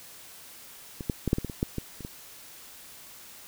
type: clicks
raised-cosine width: 3 ms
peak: -22 / -13 / -13 / -8 / -16 / -19 / -23 / -12 / -17 / -28 / -23 dBFS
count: 11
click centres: 1.008 / 1.098 / 1.277 / 1.331 / 1.384 / 1.447 / 1.498 / 1.629 / 1.783 / 2.007 / 2.049 s
effects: white hiss -48 dBFS RMS until 3.47 s